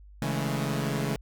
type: chord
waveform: sawtooth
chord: A major seventh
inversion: first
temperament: equal with one note detuned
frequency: 138.59 / 162.92 / 207.7 / 220 Hz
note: C#3 / E3 / G#3 / A3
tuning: 0 / -20 / 0 / 0 cents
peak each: -26 / -29 / -30 / -32 dBFS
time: 0.22-1.16 s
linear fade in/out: 0 ms
effects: added 50 Hz sine -47 dBFS peak until 1.21 s